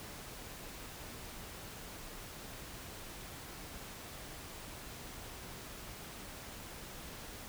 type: silence
effects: pink hiss -48 dBFS RMS until 7.48 s